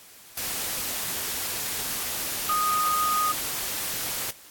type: tone in noise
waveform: sine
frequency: 1240 Hz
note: D#6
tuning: 6 cents flat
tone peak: -22 dBFS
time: 2.49-3.32 s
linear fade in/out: 5 ms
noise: white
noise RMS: -30 dBFS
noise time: 0.37-4.31 s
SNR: +5 dB
effects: white hiss -49 dBFS RMS until 4.5 s + AAC 64 kbps